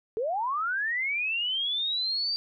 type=linear sweep; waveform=sine; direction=up; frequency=417.4 to 4699 Hz; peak=-26 dBFS; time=0.17-2.36 s; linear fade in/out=0 ms; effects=none